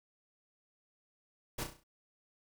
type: noise with echo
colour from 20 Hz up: pink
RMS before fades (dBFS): -37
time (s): 1.58-1.64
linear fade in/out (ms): 10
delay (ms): 33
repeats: 6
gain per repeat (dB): -6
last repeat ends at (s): 1.838
effects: none